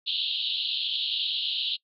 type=band-pass noise; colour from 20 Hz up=pink; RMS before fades=-29 dBFS; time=0.06-1.77 s; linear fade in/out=20 ms; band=2900 to 4200 Hz; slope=96 dB/octave; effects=noise-tail reverb RT60 0.1 s tail -24 dB re dry